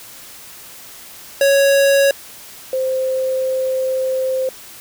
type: tone pair in turn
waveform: square / sine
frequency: 554.4 / 521.5 Hz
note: C#5 / C5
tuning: 0 / -6 cents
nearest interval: minor second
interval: 106 cents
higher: first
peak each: -11 / -16 dBFS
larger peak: first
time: 1.41-2.11 / 2.73-4.49 s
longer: second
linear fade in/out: 2 ms
effects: white hiss -38 dBFS RMS until 4.8 s